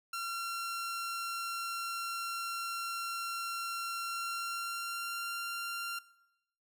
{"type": "tone with pitch glide", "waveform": "sawtooth", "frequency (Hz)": [1368, 1383.1], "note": ["F6", "F6"], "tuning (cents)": [-36, -17], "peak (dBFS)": -32, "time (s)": [0.13, 5.99], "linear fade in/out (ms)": 5, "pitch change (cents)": 19, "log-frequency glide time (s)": [4.04, 5.33], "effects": ["noise-tail reverb RT60 0.8 s tail -19 dB re dry"]}